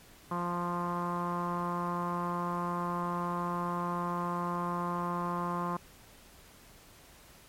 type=tone with low-pass filter; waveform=sawtooth; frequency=174.61 Hz; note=F3; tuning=in tune; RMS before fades=-33 dBFS; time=0.31-5.77 s; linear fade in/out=5 ms; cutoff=1100 Hz; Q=8.1; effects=pink hiss -56 dBFS RMS until 7.48 s + MP3 64 kbps